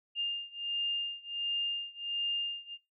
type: beating tone pair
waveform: sine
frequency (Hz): 2809 / 2810.4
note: F7 / F7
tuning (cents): +9 / +10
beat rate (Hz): 1.4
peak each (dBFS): -34 / -35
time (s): 0.15-2.78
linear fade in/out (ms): 50
effects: noise-tail reverb RT60 0.2 s tail -20 dB re dry